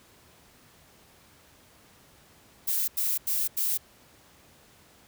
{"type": "noise bursts", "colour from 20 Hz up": "violet", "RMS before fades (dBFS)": -27, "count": 4, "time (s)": [2.67, 3.777], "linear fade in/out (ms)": 10, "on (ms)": 210, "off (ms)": 89, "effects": ["pink hiss -57 dBFS RMS until 5.07 s", "high-pass 60 Hz 12 dB/octave"]}